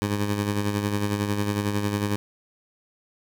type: tone with tremolo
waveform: 15% pulse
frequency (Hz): 102.6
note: G#2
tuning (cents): -21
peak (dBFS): -15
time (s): 0.02-2.16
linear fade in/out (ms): 0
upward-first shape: sine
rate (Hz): 11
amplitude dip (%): 50
effects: none